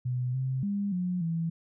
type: tone with pitch steps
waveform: sine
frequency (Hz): 125.2 / 131.1 / 201.5 / 180.1 / 165.4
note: B2 / C3 / G3 / F#3 / E3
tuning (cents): +24 / +4 / +48 / -46 / +6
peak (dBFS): -27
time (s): 0.05-1.5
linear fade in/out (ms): 10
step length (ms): 290
effects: none